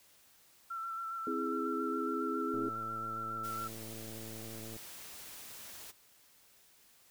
sine tone with vibrato, 1345 Hz, E6, 34 cents sharp, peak -37 dBFS, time 0.7-3.68 s, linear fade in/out 10 ms, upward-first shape square, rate 7.3 Hz, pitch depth 20 cents each way
sine chord, C augmented, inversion none, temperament equal, 261.6 / 329.6 / 415.3 Hz, C4 / E4 / G#4, 0 / 0 / 0 cents, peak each -38 dBFS, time 1.27-2.69 s, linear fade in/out 2 ms
click train, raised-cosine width 2 ms, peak -36 dBFS, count 248, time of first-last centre 2.54-4.765 s, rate 111 Hz
white noise, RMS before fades -49 dBFS, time 3.43-5.92 s, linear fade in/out 20 ms
effects white hiss -64 dBFS RMS until 7.1 s

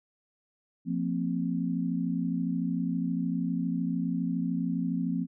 sine chord, F suspended fourth, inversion none, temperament equal with one note detuned, 174.61 / 228.9 / 261.6 Hz, F3 / Bb3 / C4, 0 / -31 / 0 cents, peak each -30 / -33 / -31 dBFS, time 0.85-5.27 s, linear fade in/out 50 ms, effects none

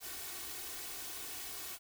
white noise with comb filter, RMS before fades -44 dBFS, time 0-1.79 s, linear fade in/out 50 ms, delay 2.7 ms, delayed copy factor +0.7, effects none

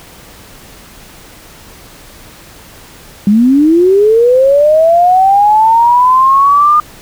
sine linear sweep, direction up, 196 to 1219 Hz, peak -4 dBFS, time 3.27-6.8 s, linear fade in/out 2 ms, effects pink hiss -36 dBFS RMS until 7.01 s

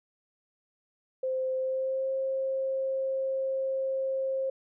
sine tone with pitch glide, 520 to 532.5 Hz, C5 to C5, -11 to +30 cents, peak -27 dBFS, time 1.23-4.5 s, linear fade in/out 5 ms, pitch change +41 cents, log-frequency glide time 1.56-2.11 s, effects none

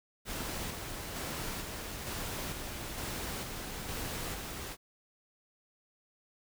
pink noise with tremolo, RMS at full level -38 dBFS, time 0.25-4.77 s, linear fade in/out 50 ms, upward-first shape square, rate 1.1 Hz, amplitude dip 30%, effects none

